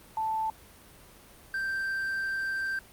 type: tone pair in turn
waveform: sine / triangle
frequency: 880 / 1568 Hz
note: A5 / G6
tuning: 0 / 0 cents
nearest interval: minor seventh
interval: 1000 cents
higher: second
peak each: -27 dBFS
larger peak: neither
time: 0.17-0.5 / 1.54-2.79 s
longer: second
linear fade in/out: 2 ms
effects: pink hiss -53 dBFS RMS until 2.92 s + Opus 32 kbps